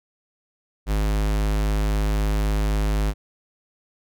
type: tone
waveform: square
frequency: 51.91 Hz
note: G#1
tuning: in tune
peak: -20 dBFS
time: 0.86-3.14 s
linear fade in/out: 50 ms
effects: none